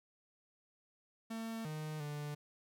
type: tone with pitch steps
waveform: 45% pulse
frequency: 225.4 / 154.2 / 147.5 Hz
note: A3 / D#3 / D3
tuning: +42 / -15 / +8 cents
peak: -40 dBFS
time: 1.3-2.35 s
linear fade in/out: 10 ms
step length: 350 ms
effects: none